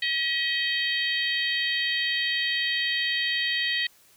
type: harmonic tone with a mistuned harmonic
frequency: 632 Hz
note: D#5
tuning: 27 cents sharp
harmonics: 3 / 4 / 5 / 6 / 7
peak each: -27 / -33 / -29 / -33 / -34 dBFS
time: 0.02-3.87 s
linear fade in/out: 5 ms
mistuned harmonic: 3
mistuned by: +19 cents
effects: white hiss -58 dBFS RMS until 4.16 s